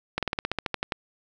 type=slowing click train; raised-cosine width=0.3 ms; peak=-10 dBFS; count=12; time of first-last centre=0.18-0.922 s; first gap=47 ms; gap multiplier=1.07; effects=none